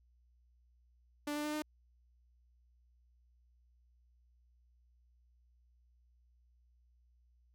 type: tone with pitch steps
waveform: sawtooth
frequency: 293.7 / 297.1 / 300.6 / 304.1 Hz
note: D4 / D4 / D4 / D#4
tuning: 0 / +20 / +40 / -40 cents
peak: -32 dBFS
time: 1.27-1.622 s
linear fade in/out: 5 ms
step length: 88 ms
effects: added 60 Hz sine -66 dBFS peak until 7.54 s